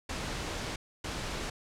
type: noise bursts at uneven times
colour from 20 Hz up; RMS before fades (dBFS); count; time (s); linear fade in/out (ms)
pink; -36; 2; 0.09-0.76 / 1.04-1.5; 5
effects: low-pass 7000 Hz 12 dB/octave